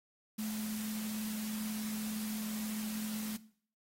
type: tone in noise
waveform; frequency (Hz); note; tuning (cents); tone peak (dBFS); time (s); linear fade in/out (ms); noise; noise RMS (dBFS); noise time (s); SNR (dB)
sine; 215.3; A3; -37; -35; 0.38-3.37; 10; white; -45; 0.38-3.37; +7
effects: noise-tail reverb RT60 0.5 s tail -17 dB re dry + AAC 48 kbps